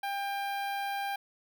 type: tone with notch filter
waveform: sawtooth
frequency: 797 Hz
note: G5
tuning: 28 cents sharp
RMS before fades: -34 dBFS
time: 0.03-1.16 s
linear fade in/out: 5 ms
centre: 7200 Hz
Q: 0.64
effects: none